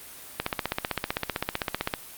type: click train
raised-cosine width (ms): 0.3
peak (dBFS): -9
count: 25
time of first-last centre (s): 0.4-1.938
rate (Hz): 15.6
effects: white hiss -44 dBFS RMS until 2.17 s + Opus 32 kbps